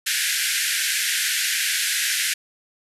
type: band-pass noise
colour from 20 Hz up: pink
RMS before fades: -23 dBFS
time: 0.06-2.34 s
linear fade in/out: 10 ms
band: 1500 to 13000 Hz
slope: 96 dB/octave
effects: none